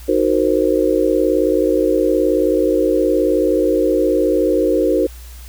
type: chord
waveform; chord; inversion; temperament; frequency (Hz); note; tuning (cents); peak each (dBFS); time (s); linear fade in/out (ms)
sine; C half-diminished seventh; first; equal with one note detuned; 311.1 / 370 / 464.3 / 523.3; Eb4 / Gb4 / Bb4 / C5; 0 / 0 / -7 / 0; -18; 0.08-5.07; 10
effects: added 60 Hz sine -33 dBFS peak until 5.48 s + white hiss -43 dBFS RMS until 5.48 s